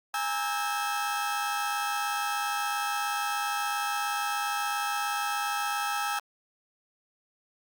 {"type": "tone cluster", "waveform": "35% pulse", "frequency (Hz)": [822, 919, 1304, 1577], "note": ["G#5", "A#5", "E6", "G6"], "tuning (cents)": [-18, -25, -19, 10], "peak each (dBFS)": [-30, -37, -30, -37], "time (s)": [0.14, 6.19], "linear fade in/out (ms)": 2, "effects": ["Opus 48 kbps"]}